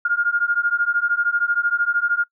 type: beating tone pair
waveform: sine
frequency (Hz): 1410 / 1423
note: F6 / F6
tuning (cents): +16 / +32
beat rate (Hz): 13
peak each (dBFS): -20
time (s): 0.05-2.24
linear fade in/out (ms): 5
effects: noise-tail reverb RT60 0.1 s tail -24 dB re dry